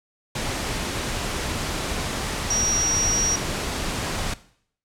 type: tone in noise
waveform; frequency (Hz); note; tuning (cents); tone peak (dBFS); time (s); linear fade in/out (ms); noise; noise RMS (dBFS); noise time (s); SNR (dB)
sine; 5700; F8; +34; -20; 2.5-3.36; 5; pink; -27; 0.35-4.34; +4
effects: noise-tail reverb RT60 0.6 s tail -17 dB re dry + low-pass 9000 Hz 12 dB/octave